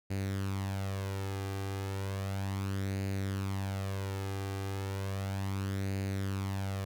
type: tone with flanger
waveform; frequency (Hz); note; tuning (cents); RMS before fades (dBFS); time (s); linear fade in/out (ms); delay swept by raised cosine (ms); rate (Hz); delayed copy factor
sawtooth; 97.4; G2; -11; -35; 0.1-6.85; 10; 0.44 to 2.54; 0.34; +0.55
effects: none